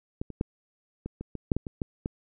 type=clicks; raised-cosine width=3 ms; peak=-18 / -26 / -13 / -21 / -23 / -22 / -9 / -15 / -22 / -16 / -17 dBFS; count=11; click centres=0.215 / 0.303 / 0.411 / 1.06 / 1.21 / 1.353 / 1.518 / 1.566 / 1.668 / 1.818 / 2.059 s; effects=none